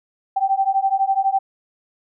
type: beating tone pair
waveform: sine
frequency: 772 / 784 Hz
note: G5 / G5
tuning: -27 / 0 cents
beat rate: 12 Hz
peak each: -19 dBFS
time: 0.36-1.39 s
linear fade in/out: 10 ms
effects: none